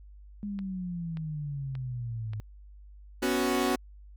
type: exponential sweep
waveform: sine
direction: down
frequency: 207.7 to 105.5 Hz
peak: -32 dBFS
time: 0.43-2.4 s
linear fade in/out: 0 ms
type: click train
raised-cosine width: 0.3 ms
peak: -31 dBFS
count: 4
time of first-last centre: 0.59-2.334 s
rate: 1.72 Hz
type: chord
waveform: sawtooth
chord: B suspended second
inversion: none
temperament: equal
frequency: 246.9 / 277.2 / 370 Hz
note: B3 / C#4 / F#4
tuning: 0 / 0 / 0 cents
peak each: -26 / -26 / -25 dBFS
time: 3.22-3.76 s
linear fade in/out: 10 ms
effects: added 50 Hz sine -47 dBFS peak until 4.16 s